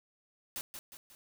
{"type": "noise with echo", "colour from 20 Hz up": "white", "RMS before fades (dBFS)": -39, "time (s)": [0.56, 0.61], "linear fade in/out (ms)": 0, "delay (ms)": 180, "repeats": 3, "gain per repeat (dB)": -6, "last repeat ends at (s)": 1.15, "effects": []}